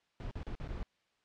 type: noise with dropouts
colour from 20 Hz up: brown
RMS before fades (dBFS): -40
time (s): 0.2-0.83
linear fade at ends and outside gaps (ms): 0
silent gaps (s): 0.311-0.355 / 0.431-0.467 / 0.552-0.6 / 0.676-0.689
effects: white hiss -75 dBFS RMS until 1.24 s + low-pass 4000 Hz 12 dB/octave